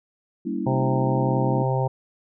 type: chord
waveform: sine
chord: G diminished seventh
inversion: none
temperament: equal with one note detuned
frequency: 196 / 233.1 / 284.3 / 329.6 Hz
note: G3 / Bb3 / Db4 / Fb4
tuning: 0 / 0 / +44 / 0 cents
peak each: -30 dBFS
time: 0.45-1.63 s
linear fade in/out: 10 ms
type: harmonic tone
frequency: 131.2 Hz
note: C3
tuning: 5 cents sharp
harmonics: 1 / 3 / 4 / 5 / 6 / 7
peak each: -22 / -30 / -28 / -33 / -30 / -30 dBFS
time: 0.66-1.88 s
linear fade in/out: 10 ms
effects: none